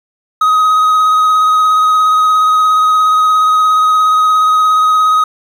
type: tone with vibrato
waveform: triangle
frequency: 1260 Hz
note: D#6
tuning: 21 cents sharp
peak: -5 dBFS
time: 0.41-5.24 s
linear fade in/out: 5 ms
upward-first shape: triangle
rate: 17 Hz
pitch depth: 18 cents each way
effects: 7-bit